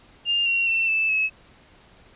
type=tone with pitch steps; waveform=sine; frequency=2805 / 2747 / 2691 / 2635 / 2581 Hz; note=F7 / F7 / E7 / E7 / E7; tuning=+7 / -29 / +35 / -1 / -37 cents; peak=-19 dBFS; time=0.25-1.3 s; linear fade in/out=50 ms; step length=210 ms; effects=pink hiss -53 dBFS RMS until 2.15 s + resampled to 8000 Hz